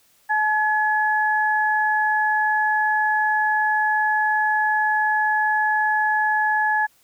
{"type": "tone pair together", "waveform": "sine", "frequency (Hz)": [858, 1697.3], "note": ["A5", "G#6"], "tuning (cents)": [-44, 37], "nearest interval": "octave", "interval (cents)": 1181, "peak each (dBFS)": -20, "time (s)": [0.29, 6.87], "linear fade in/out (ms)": 20, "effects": ["white hiss -59 dBFS RMS until 7.03 s"]}